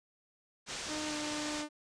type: low-pass noise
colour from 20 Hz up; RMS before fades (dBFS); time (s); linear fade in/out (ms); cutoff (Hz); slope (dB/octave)
white; -41; 0.66-1.65; 50; 7100; 24
type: tone with pitch glide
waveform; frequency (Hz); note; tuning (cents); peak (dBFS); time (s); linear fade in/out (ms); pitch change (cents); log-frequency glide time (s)
sawtooth; 305.3 to 300.1; D#4 to D4; -33 to +38; -33; 0.87-1.69; 50; -29; 1.08-1.13
effects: resampled to 22050 Hz